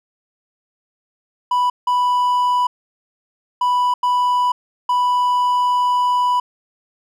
triangle tone bursts at uneven times, 987.8 Hz, B5, in tune, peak -12 dBFS, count 5, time 1.51-1.7 / 1.87-2.67 / 3.61-3.94 / 4.03-4.52 / 4.89-6.4 s, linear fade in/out 5 ms, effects none

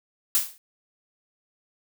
blue noise with exponential decay, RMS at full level -18 dBFS, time 0.35-0.58 s, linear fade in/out 0 ms, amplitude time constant 50 ms, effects none

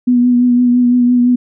sine tone with vibrato, 245.2 Hz, B3, 12 cents flat, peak -7 dBFS, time 0.07-1.36 s, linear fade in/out 10 ms, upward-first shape triangle, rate 5.9 Hz, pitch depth 28 cents each way, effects none

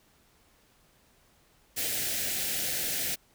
white band-stop noise, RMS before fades -31 dBFS, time 1.76-3.16 s, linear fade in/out 20 ms, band 770 to 1500 Hz, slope 48 dB/octave, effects pink hiss -64 dBFS RMS until 3.34 s

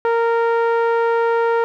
sawtooth tone with low-pass filter, 463.1 Hz, A#4, 11 cents flat, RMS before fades -17 dBFS, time 0.05-1.64 s, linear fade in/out 0 ms, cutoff 1300 Hz, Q 1.1, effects none

